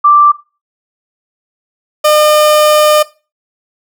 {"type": "tone pair in turn", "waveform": ["sine", "30% pulse"], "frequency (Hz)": [1174.7, 605.3], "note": ["D6", "D#5"], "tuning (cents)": [0, -48], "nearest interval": "major seventh", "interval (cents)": 1148, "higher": "first", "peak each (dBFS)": -3, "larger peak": "neither", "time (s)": [[0.04, 0.32], [2.04, 3.03]], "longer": "second", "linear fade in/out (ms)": 10, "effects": ["noise-tail reverb RT60 0.3 s tail -18 dB re dry"]}